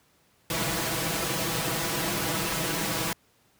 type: noise with comb filter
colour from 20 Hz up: pink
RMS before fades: -28 dBFS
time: 0.5-3.13 s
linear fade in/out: 2 ms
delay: 6.1 ms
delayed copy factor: +0.9
effects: pink hiss -64 dBFS RMS until 3.59 s + high-pass 80 Hz 12 dB/octave